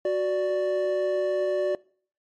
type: tone pair together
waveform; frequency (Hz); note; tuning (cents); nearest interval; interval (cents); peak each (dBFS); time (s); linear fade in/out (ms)
triangle; 370 / 587.3; F#4 / D5; 0 / 0; minor sixth; 800; -24 / -22; 0.05-1.75; 2
effects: noise-tail reverb RT60 0.5 s tail -23 dB re dry + MP3 48 kbps

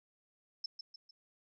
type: tone with echo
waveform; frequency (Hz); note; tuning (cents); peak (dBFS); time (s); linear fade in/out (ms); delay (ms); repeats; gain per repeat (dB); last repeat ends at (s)
sine; 5274; E8; 0; -35; 0.64-0.66; 5; 150; 3; -7; 1.11
effects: none

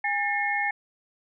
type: tone cluster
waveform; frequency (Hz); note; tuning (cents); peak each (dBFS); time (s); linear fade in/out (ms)
sine; 816 / 1787 / 2159; G#5 / A6 / C#7; -31 / +26 / -46; -28; 0.04-0.71; 5
effects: none

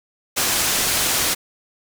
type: low-pass noise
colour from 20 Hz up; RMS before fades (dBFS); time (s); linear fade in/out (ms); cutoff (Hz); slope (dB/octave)
white; -20; 0.36-1.35; 20; 11000; 12
effects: none

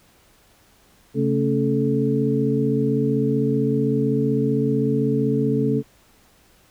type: tone cluster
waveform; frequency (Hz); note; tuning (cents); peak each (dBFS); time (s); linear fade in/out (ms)
sine; 136.2 / 221.5 / 277.2 / 434.9; C#3 / A3 / C#4 / A4; -30 / +12 / 0 / -20; -23; 1.14-5.83; 50
effects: pink hiss -56 dBFS RMS until 6.7 s

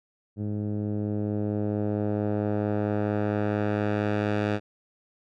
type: tone with low-pass filter sweep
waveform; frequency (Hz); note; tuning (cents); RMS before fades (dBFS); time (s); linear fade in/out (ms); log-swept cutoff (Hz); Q
10% pulse; 104.4; G#2; +10; -27; 0.36-4.6; 50; 230 to 3000; 0.71
effects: none

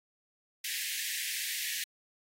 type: high-pass noise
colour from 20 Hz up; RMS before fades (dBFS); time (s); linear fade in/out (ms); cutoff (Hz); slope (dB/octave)
pink; -36; 0.64-1.84; 5; 1700; 96
effects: AAC 48 kbps

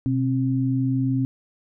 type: tone pair together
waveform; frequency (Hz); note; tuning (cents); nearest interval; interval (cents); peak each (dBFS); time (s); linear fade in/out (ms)
sine; 126.4 / 266.1; B2 / C4; +41 / +29; octave + minor second; 1288; -22; 0.06-1.25; 0
effects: none

